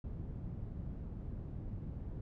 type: low-pass noise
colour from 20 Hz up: white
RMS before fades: -43 dBFS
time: 0.04-2.21 s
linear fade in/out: 2 ms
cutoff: 130 Hz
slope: 12 dB/octave
effects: none